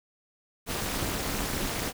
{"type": "noise with amplitude modulation", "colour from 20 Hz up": "pink", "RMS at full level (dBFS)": -27, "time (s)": [0.66, 1.93], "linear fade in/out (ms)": 50, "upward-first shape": "sine", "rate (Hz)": 232, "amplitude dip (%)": 95, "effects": []}